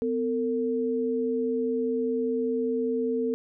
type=tone pair together; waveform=sine; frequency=252.2 / 452.5 Hz; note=B3 / A4; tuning=+36 / +48 cents; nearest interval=minor seventh; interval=1012 cents; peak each=-28 / -26 dBFS; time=0.02-3.34 s; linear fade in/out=0 ms; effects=none